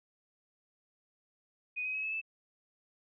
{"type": "tone with pitch steps", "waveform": "sine", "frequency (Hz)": [2489, 2524, 2559, 2595, 2631], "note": ["D#7", "D#7", "D#7", "E7", "E7"], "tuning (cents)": [0, 24, 48, -28, -4], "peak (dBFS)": -33, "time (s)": [1.76, 2.215], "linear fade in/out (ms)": 20, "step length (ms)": 91, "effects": []}